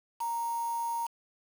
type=tone with quantisation; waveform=sine; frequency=932.3 Hz; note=A#5; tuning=in tune; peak=-30 dBFS; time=0.2-1.07 s; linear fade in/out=10 ms; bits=7; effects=none